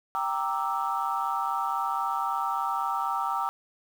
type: chord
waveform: sine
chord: E half-diminished seventh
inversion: first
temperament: equal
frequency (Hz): 784 / 932.3 / 1174.7 / 1318.5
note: G5 / Bb5 / D6 / E6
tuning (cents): 0 / 0 / 0 / 0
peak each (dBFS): -31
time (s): 0.15-3.49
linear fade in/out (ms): 0
effects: tanh soft clip ceiling -16 dBFS + 8-bit